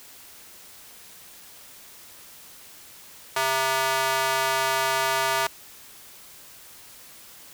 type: tone with high-pass filter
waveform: square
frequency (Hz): 132.8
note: C3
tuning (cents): +26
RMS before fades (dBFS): -24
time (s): 3.36-5.47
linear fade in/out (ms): 5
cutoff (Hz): 890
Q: 1.3
effects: white hiss -47 dBFS RMS until 7.53 s